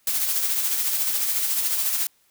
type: noise with tremolo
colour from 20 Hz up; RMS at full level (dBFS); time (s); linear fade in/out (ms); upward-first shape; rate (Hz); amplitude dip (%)
blue; -22; 0.07-2.07; 2; sine; 14; 40
effects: white hiss -63 dBFS RMS until 2.3 s